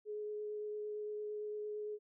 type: tone with vibrato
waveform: sine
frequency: 421.4 Hz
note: G#4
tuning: 25 cents sharp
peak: -39 dBFS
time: 0.05-1.99 s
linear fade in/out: 50 ms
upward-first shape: triangle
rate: 8.8 Hz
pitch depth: 11 cents each way
effects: none